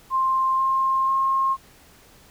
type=tone with pitch steps; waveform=sine; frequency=1053 / 1062.2 / 1071.4 Hz; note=C6 / C6 / C6; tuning=+11 / +26 / +41 cents; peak=-18 dBFS; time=0.1-1.57 s; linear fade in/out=50 ms; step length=490 ms; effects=pink hiss -52 dBFS RMS until 2.3 s